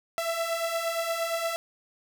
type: beating tone pair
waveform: sawtooth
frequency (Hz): 660 / 668.6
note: E5 / E5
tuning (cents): +2 / +24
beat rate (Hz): 8.6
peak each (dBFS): -29 / -25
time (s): 0.18-1.56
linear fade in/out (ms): 0
effects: none